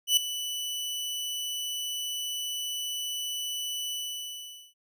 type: tone with ADSR envelope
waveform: sawtooth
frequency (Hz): 2975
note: F#7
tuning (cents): +9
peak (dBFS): -14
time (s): 0.07-4.74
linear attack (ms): 100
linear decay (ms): 4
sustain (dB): -14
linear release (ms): 820
effects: none